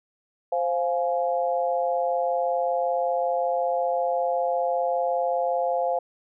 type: chord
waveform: sine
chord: F minor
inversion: second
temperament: just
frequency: 523.8 / 698.5 / 838.1 Hz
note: C5 / F5 / Ab5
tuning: +2 / 0 / +16 cents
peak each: -25 / -25 / -30 dBFS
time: 0.52-5.99 s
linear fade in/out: 5 ms
effects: none